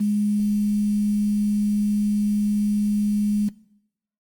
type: tone with quantisation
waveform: sine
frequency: 207.7 Hz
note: G#3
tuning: in tune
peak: -18 dBFS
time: 0-3.49 s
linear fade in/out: 10 ms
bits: 7
effects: noise-tail reverb RT60 0.8 s tail -20 dB re dry + Opus 24 kbps